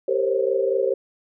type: tone cluster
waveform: sine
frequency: 391.4 / 458 / 522 / 547 Hz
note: G4 / A#4 / C5 / C#5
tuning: -3 / -31 / -4 / -23 cents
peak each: -23 / -25 / -23 / -27 dBFS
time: 0.08-0.94 s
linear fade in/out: 5 ms
effects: none